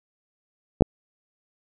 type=clicks; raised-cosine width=2 ms; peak=-3 dBFS; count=2; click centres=0.809 / 0.822 s; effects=none